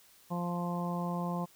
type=harmonic tone; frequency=174.61 Hz; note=F3; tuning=in tune; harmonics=1 / 2 / 3 / 4 / 5 / 6; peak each=-33 / -44 / -42 / -42 / -42 / -41 dBFS; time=0.3-1.46 s; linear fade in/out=20 ms; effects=white hiss -61 dBFS RMS until 1.55 s